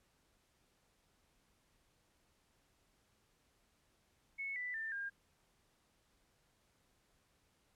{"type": "tone with pitch steps", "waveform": "sine", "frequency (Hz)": [2200, 1982.8, 1787, 1610.5], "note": ["C#7", "B6", "A6", "G6"], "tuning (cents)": [-14, 6, 26, 46], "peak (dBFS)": -39, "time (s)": [4.38, 5.1], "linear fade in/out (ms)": 20, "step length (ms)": 180, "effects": ["pink hiss -75 dBFS RMS until 7.75 s", "low-pass 12000 Hz 12 dB/octave"]}